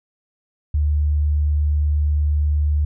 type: tone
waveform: sine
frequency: 74.3 Hz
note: D2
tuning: 21 cents sharp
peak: -15 dBFS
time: 0.74-2.85 s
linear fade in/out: 5 ms
effects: none